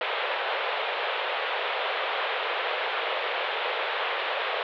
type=band-pass noise; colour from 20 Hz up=pink; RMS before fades=-29 dBFS; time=0.01-4.63 s; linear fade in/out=2 ms; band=450 to 3600 Hz; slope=48 dB/octave; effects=none